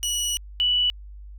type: tone pair in turn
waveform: 20% pulse / sine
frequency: 2930 / 2957 Hz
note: F#7 / F#7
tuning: -18 / -2 cents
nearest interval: unison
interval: 16 cents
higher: second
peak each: -18 dBFS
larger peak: neither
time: 0.03-0.37 / 0.6-0.9 s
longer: first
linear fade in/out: 0 ms
effects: added 50 Hz sine -38 dBFS peak until 1.38 s